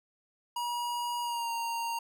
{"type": "tone with pitch glide", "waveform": "square", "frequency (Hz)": [959, 927.9], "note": ["A#5", "A#5"], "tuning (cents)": [49, -8], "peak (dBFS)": -32, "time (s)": [0.56, 1.99], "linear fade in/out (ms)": 5, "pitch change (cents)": -57, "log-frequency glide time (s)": [1.21, 1.51], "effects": []}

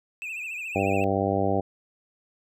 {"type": "tone with vibrato", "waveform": "triangle", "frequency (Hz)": 2550, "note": "D#7", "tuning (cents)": 42, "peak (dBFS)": -30, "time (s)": [0.22, 1.04], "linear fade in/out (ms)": 0, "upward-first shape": "triangle", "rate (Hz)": 14, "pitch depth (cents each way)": 120}
{"type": "harmonic tone", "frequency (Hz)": 98, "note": "G2", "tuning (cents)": 0, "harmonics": [1, 2, 3, 4, 5, 6, 7, 8], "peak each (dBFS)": [-30, -30, -30, -30, -30, -30, -30, -30], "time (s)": [0.75, 1.61], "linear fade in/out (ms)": 10}
{"effects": []}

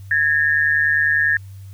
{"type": "tone pair together", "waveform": "sine", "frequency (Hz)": [1661.2, 1811.2], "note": ["G#6", "A6"], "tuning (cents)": [0, 50], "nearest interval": "minor second", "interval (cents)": 150, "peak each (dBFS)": -17, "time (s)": [0.11, 1.37], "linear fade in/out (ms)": 2, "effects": ["added 97 Hz sine -34 dBFS peak until 1.73 s", "white hiss -55 dBFS RMS until 1.73 s"]}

